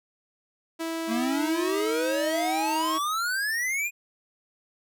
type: tone with pitch glide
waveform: sawtooth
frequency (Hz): 327.7 to 318.2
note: E4 to D#4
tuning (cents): -10 to +39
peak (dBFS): -25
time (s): 0.79-2.99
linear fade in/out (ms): 20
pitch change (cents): -51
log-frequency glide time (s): 1.26-1.78
type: exponential sweep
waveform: square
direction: up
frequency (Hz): 220 to 2489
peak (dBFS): -26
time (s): 1.07-3.91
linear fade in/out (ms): 50
effects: none